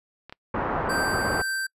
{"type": "clicks", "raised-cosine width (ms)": 0.3, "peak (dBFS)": [-26, -22], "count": 2, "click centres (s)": [0.296, 0.325]}
{"type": "low-pass noise", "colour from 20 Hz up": "white", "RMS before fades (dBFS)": -27, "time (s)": [0.54, 1.42], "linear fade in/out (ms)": 5, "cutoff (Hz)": 1300, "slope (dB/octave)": 24}
{"type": "tone with tremolo", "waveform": "square", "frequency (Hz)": 1562, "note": "G6", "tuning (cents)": -7, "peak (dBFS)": -26, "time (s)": [0.89, 1.67], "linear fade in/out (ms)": 10, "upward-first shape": "triangle", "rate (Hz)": 2, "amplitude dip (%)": 25}
{"effects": ["noise-tail reverb RT60 0.1 s tail -26 dB re dry", "resampled to 32000 Hz"]}